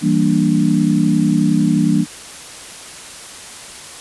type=chord; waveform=sine; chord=E half-diminished seventh; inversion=none; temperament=equal; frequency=164.81 / 196 / 233.1 / 293.7 Hz; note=E3 / G3 / Bb3 / D4; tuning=0 / 0 / 0 / 0 cents; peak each=-17 dBFS; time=0.01-2.06 s; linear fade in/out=50 ms; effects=white hiss -34 dBFS RMS until 4 s + resampled to 24000 Hz